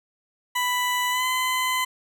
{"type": "tone with pitch glide", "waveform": "20% pulse", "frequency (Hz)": [991, 1019.4], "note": ["B5", "C6"], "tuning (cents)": [6, -45], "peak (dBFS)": -17, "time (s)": [0.55, 1.85], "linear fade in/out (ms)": 10, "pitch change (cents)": 49, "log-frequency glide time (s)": [1.1, 1.25], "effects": []}